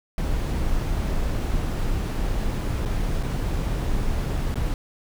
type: noise with dropouts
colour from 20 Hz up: brown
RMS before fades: -24 dBFS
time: 0.18-4.74 s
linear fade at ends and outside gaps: 1 ms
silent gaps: 2.852-2.858 / 3.229-3.233 / 4.543-4.556 s
effects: none